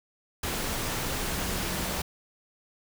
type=tone in noise; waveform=sine; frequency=185.3 Hz; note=F#3; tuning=3 cents sharp; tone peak=-39 dBFS; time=1.31-1.97 s; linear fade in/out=5 ms; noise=pink; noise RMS=-31 dBFS; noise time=0.43-2.02 s; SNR=-11 dB; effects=none